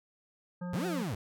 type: harmonic tone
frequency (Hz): 178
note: F3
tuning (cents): +33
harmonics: 1 / 3 / 5 / 7 / 9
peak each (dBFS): -35 / -45 / -49 / -52 / -54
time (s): 0.61-1.03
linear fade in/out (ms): 10
type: linear two-way sweep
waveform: 35% pulse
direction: up then down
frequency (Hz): 82.41 to 386.4 to 82.41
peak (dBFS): -31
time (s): 0.73-1.15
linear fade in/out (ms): 5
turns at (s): 0.86
effects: none